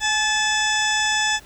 harmonic tone with a mistuned harmonic, 867 Hz, A5, 26 cents flat, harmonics 1 / 2 / 3 / 4 / 6 / 7 / 8 / 9, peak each -25 / -22 / -29 / -25 / -29 / -33 / -30 / -31 dBFS, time 0-1.4 s, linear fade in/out 50 ms, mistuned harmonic 1, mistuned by -40 cents, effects added 48 Hz sine -48 dBFS peak until 1.45 s + pink hiss -48 dBFS RMS until 1.45 s

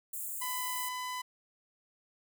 white high-pass noise, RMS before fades -39 dBFS, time 0.13-0.89 s, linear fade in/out 5 ms, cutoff 7000 Hz, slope 96 dB/octave
sawtooth tone, 1003 Hz, B5, 26 cents sharp, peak -32 dBFS, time 0.41-1.22 s, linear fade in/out 10 ms
effects none

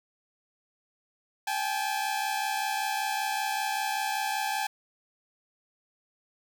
sawtooth tone pair together, 790 / 855.2 Hz, G5 / A5, +13 / -49 cents, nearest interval minor second, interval 138 cents, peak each -27 dBFS, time 1.47-4.67 s, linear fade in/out 5 ms, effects 10-bit

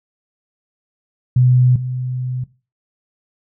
sine tone pair in turn, 125.8 / 126.75 Hz, B2 / B2, +32 / +45 cents, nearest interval unison, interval 13 cents, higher second, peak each -9 / -20 dBFS, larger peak first, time 1.36-1.76 / 1.76-2.44 s, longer second, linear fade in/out 5 ms, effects noise-tail reverb RT60 0.3 s tail -17 dB re dry

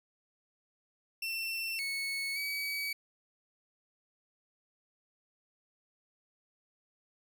30% pulse tone with pitch steps, 2692 / 2207 / 2273 Hz, E7 / C#7 / C#7, +36 / -8 / +43 cents, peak -31 dBFS, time 1.22-2.93 s, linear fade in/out 5 ms, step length 570 ms, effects none

